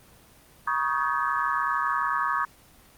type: tone cluster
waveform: sine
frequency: 956 / 1113 / 1244 / 1554 / 1699 Hz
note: A#5 / C#6 / D#6 / G6 / G#6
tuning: +43 / +7 / -1 / -16 / +39 cents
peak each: -31 / -27 / -28 / -33 / -31 dBFS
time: 0.67-2.45 s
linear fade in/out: 5 ms
effects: pink hiss -54 dBFS RMS until 2.97 s + Opus 24 kbps